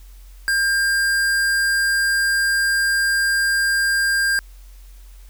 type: tone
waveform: square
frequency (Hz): 1600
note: G6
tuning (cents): +35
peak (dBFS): -17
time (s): 0.48-4.39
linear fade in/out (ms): 0
effects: added 45 Hz sine -39 dBFS peak until 5.29 s + white hiss -54 dBFS RMS until 5.29 s